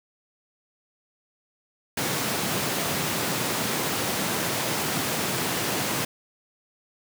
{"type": "high-pass noise", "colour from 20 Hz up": "pink", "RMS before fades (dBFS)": -27, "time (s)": [1.97, 6.05], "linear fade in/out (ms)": 5, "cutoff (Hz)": 120, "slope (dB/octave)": 24, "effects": []}